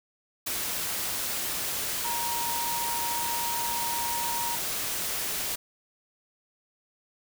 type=tone in noise; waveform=sine; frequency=940 Hz; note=A#5; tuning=14 cents sharp; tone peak=-31 dBFS; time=2.04-4.56 s; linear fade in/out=10 ms; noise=white; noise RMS=-31 dBFS; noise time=0.46-5.56 s; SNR=-3 dB; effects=none